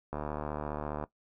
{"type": "click train", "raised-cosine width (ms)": 1, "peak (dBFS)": -21, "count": 69, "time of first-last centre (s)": [0.13, 1.039], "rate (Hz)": 74.8, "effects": ["noise-tail reverb RT60 0.1 s tail -17 dB re dry"]}